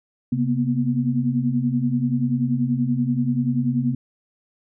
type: tone cluster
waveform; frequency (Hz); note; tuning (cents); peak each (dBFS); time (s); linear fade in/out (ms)
sine; 133.8 / 236.7 / 247.1; C3 / A#3 / B3; +39 / +27 / +1; -23; 0.32-3.95; 5
effects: none